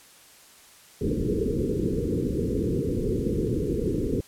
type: low-pass noise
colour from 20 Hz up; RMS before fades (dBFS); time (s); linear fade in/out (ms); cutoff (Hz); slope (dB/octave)
white; -26; 1.01-4.21; 5; 480; 96
effects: white hiss -52 dBFS RMS until 4.27 s + low-pass 12000 Hz 12 dB/octave